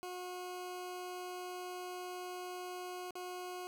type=tone with dropouts; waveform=20% pulse; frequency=361.9 Hz; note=F#4; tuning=38 cents flat; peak=-37 dBFS; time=0.03-3.67 s; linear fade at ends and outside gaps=0 ms; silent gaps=3.108-3.154 s; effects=none